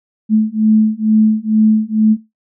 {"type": "beating tone pair", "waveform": "sine", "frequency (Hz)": [215.8, 218], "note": ["A3", "A3"], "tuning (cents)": [-33, -16], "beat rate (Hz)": 2.2, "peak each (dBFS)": -12, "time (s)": [0.29, 2.17], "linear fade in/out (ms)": 50, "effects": ["noise-tail reverb RT60 0.2 s tail -18 dB re dry"]}